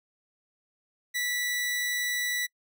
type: tone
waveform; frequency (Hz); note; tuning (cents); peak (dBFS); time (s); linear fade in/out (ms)
sawtooth; 1962; B6; -12; -24; 1.14-2.47; 20
effects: noise-tail reverb RT60 0.1 s tail -25 dB re dry